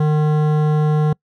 sine tone with hard clipping, 152.1 Hz, D#3, 39 cents flat, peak -15 dBFS, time 0-1.13 s, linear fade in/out 5 ms, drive 14 dB, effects noise-tail reverb RT60 0.1 s tail -26 dB re dry

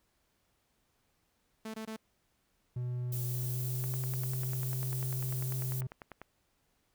sawtooth tone bursts, 220 Hz, A3, in tune, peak -35 dBFS, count 3, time 1.65-1.964 s, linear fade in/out 5 ms, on 90 ms, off 22 ms
triangle tone with pitch glide, 123.47 to 128.56 Hz, B2 to C3, 0 to -30 cents, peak -31 dBFS, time 2.76-5.87 s, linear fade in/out 5 ms, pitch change +70 cents, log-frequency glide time 3.24-3.97 s
violet noise, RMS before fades -41 dBFS, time 3.12-5.81 s, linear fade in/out 5 ms
click train, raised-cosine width 0.5 ms, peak -30 dBFS, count 25, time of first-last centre 3.84-6.216 s, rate 10.1 Hz
effects pink hiss -75 dBFS RMS until 6.94 s

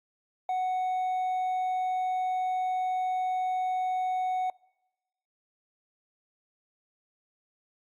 sine tone with hard clipping, 741 Hz, F#5, 2 cents sharp, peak -27 dBFS, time 0.49-4.5 s, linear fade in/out 2 ms, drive 2 dB, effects noise-tail reverb RT60 1.0 s tail -24 dB re dry + Opus 48 kbps

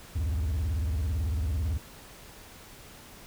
triangle tone with vibrato, 77.1 Hz, D#2, 15 cents flat, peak -24 dBFS, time 0.15-1.78 s, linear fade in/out 10 ms, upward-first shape square, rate 18 Hz, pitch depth 250 cents each way, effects pink hiss -49 dBFS RMS until 3.26 s

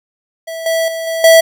square tone with level steps, 655 Hz, E5, 11 cents flat, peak -23 / -13 / -20 / -17 / -4 dBFS, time 0.47-1.41 s, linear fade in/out 10 ms, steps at 0.66 / 0.88 / 1.07 / 1.24 s, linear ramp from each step 2 ms, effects none

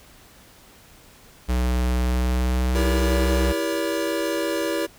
square tone with pitch glide, 61.9 to 63.97 Hz, B1 to C2, +5 to -38 cents, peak -20 dBFS, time 1.48-3.53 s, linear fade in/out 20 ms, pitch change +57 cents, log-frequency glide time 2.05-3.28 s
square chord, E diminished seventh, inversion none, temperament just, 329.6 / 395.6 / 474.7 / 569.6 Hz, E4 / G4 / Bb4 / Db5, 0 / +16 / +31 / +47 cents, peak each -27 / -31 / -31 / -28 dBFS, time 2.74-4.87 s, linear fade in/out 20 ms
effects pink hiss -50 dBFS RMS until 4.98 s

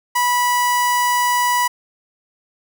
sawtooth tone with notch filter, 980 Hz, B5, 14 cents flat, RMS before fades -17 dBFS, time 0.15-1.68 s, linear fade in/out 10 ms, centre 3600 Hz, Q 1.6, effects none

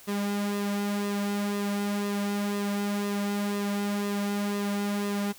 sawtooth tone with flanger, 203.2 Hz, G#3, 38 cents flat, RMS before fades -29 dBFS, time 0.07-5.33 s, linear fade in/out 20 ms, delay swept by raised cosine 1.3 to 3.2 ms, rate 2 Hz, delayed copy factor -0.6, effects white hiss -51 dBFS RMS until 5.38 s

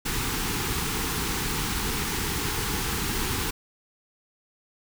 pink band-stop noise, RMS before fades -28 dBFS, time 0.05-3.51 s, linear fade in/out 10 ms, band 480 to 770 Hz, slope 96 dB/octave, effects none

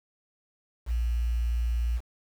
sine tone with quantisation, 58.5 Hz, A#1, 7 cents sharp, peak -24 dBFS, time 0.86-2.01 s, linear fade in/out 50 ms, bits 8, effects none

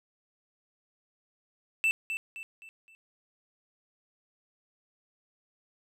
triangle tone with echo, 2657 Hz, E7, 13 cents sharp, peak -21 dBFS, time 1.84-1.91 s, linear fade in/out 0 ms, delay 260 ms, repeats 4, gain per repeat -8 dB, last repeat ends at 2.95 s, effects none

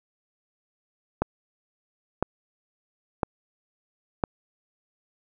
click train, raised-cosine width 1 ms, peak -8 dBFS, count 4, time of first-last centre 1.22-4.238 s, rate 0.994 Hz, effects none

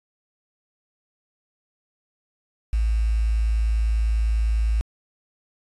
sine tone with quantisation, 55 Hz, A1, in tune, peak -18 dBFS, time 2.73-4.81 s, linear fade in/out 0 ms, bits 7, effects resampled to 24000 Hz

